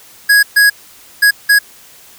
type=tone bursts at uneven times; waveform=square; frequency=1661.2 Hz; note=G#6; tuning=in tune; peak=-6 dBFS; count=4; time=0.29-0.43 / 0.56-0.7 / 1.22-1.31 / 1.49-1.59 s; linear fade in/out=10 ms; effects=white hiss -41 dBFS RMS until 2.18 s